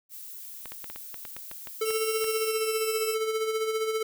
violet noise, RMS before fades -42 dBFS, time 0.09-2.53 s, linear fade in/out 50 ms
clicks, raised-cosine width 0.3 ms, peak -24 dBFS, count 12, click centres 0.657 / 0.72 / 0.843 / 0.9 / 0.96 / 1.143 / 1.252 / 1.366 / 1.514 / 1.672 / 1.906 / 2.243 s
square tone with tremolo, 440 Hz, A4, in tune, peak -25 dBFS, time 1.81-4.03 s, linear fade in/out 5 ms, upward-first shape sine, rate 15 Hz, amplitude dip 50%
5% pulse tone with pitch glide, 2744 to 2655 Hz, F7 to E7, -31 to +12 cents, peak -25 dBFS, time 1.85-3.15 s, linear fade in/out 10 ms, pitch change -57 cents, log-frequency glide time 2.17-2.97 s
effects none

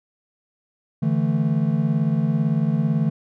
triangle chord, D suspended second, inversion none, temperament equal, 146.83 / 164.81 / 220 Hz, D3 / E3 / A3, 0 / 0 / 0 cents, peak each -20 / -20 / -21 dBFS, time 1.02-3.1 s, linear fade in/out 10 ms, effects none

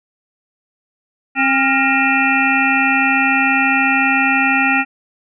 harmonic tone with a mistuned harmonic, 267.3 Hz, C4, 37 cents sharp, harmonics 1 / 3 / 5 / 7 / 9 / 10, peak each -19 / -19 / -19 / -19 / -19 / -19 dBFS, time 1.35-4.85 s, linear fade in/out 50 ms, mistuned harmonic 5, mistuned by +73 cents, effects none

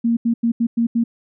sine tone bursts at uneven times, 232.5 Hz, A#3, 4 cents flat, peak -14 dBFS, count 6, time 0.04-0.17 / 0.25-0.34 / 0.43-0.52 / 0.6-0.67 / 0.77-0.87 / 0.95-1.04 s, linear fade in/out 10 ms, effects none

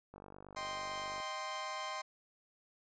click train, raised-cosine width 1 ms, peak -37 dBFS, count 53, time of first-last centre 0.14-1.201 s, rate 49 Hz
sawtooth chord, C minor, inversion first, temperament equal, 622.3 / 784 / 1046.5 Hz, Eb5 / G5 / C6, 0 / 0 / 0 cents, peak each -42 / -42 / -37 dBFS, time 0.56-2.02 s, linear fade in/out 10 ms
effects resampled to 16000 Hz

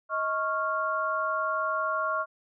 sine tone cluster, 632 / 1102 / 1391 Hz, D#5 / C#6 / F6, +27 / -11 / -7 cents, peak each -32 / -29 / -30 dBFS, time 0.09-2.26 s, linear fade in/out 50 ms, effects none

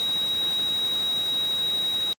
sine tone in noise, 3822 Hz, A#7, 43 cents sharp, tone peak -22 dBFS, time 0-2.13 s, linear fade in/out 0 ms, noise pink, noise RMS -37 dBFS, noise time 0-2.13 s, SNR +12 dB, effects high-pass 150 Hz 12 dB/octave + Opus 32 kbps

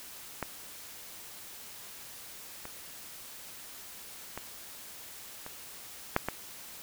clicks, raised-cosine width 0.5 ms, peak -17 / -26 / -22 / -26 / -9 / -15 dBFS, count 6, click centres 0.427 / 2.654 / 4.376 / 5.464 / 6.164 / 6.286 s, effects white hiss -47 dBFS RMS until 6.82 s

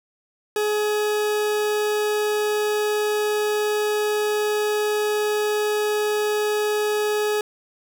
40% pulse tone, 421.3 Hz, G#4, 25 cents sharp, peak -19 dBFS, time 0.56-7.41 s, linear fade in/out 2 ms, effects none

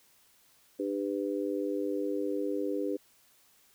harmonic tone, 99.7 Hz, G2, 30 cents sharp, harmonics 3 / 4 / 5, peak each -33 / -34 / -35 dBFS, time 0.79-2.97 s, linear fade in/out 10 ms, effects white hiss -64 dBFS RMS until 3.74 s

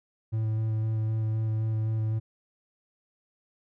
triangle tone with vibrato, 110 Hz, A2, in tune, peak -23 dBFS, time 0.32-2.2 s, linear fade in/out 20 ms, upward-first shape square, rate 3.9 Hz, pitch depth 10 cents each way, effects none

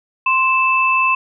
sine tone pair together, 1046.5 / 2637 Hz, C6 / E7, 0 / 0 cents, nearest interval octave + major third, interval 1600 cents, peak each -15 dBFS, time 0.26-1.15 s, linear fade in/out 5 ms, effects none

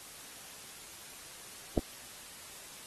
clicks, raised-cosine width 2 ms, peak -18 / -12 dBFS, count 2, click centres 1.775 / 1.778 s, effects white hiss -49 dBFS RMS until 2.86 s + AAC 32 kbps

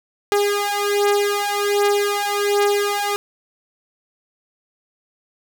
sawtooth beating tone pair, 407.4 / 408.7 Hz, G#4 / G#4, -33 / -28 cents, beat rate 1.3 Hz, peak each -16 dBFS, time 0.32-3.16 s, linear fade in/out 0 ms, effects none

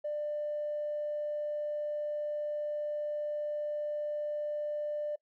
triangle tone with tanh clipping, 595 Hz, D5, 22 cents sharp, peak -32 dBFS, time 0.04-5.16 s, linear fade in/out 10 ms, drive 4 dB, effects noise-tail reverb RT60 0.1 s tail -23 dB re dry

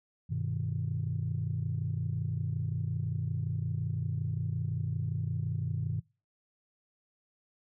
sine chord, G augmented, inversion none, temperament equal, 98 / 123.47 / 155.56 Hz, G2 / B2 / D#3, 0 / 0 / 0 cents, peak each -34 dBFS, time 0.29-6.01 s, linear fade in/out 20 ms, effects noise-tail reverb RT60 0.3 s tail -22 dB re dry + tanh soft clip ceiling -22 dBFS

